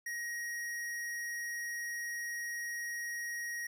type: tone with hard clipping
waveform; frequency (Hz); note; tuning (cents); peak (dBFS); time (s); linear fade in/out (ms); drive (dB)
sine; 1888; A#6; +22; -38; 0.06-3.67; 5; 18
effects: none